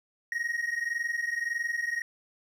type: tone pair together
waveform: triangle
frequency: 1864.7 / 1886.4 Hz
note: A#6 / A#6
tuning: 0 / +20 cents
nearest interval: unison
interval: 20 cents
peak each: -31 / -29 dBFS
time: 0.32-2.02 s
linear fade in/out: 2 ms
effects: none